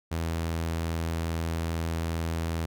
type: tone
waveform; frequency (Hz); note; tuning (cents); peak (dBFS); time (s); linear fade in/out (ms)
sawtooth; 82.41; E2; 0; -24; 0.11-2.66; 10
effects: none